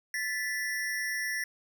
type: ring-modulated tone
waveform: square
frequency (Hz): 1864.7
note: A#6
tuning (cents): 0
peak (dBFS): -28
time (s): 0.14-1.44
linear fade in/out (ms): 2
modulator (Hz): 114
effects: none